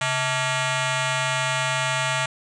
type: ring-modulated tone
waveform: 10% pulse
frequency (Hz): 510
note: C5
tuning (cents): -44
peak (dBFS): -10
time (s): 0.01-2.26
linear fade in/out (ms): 5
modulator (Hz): 374
effects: resampled to 22050 Hz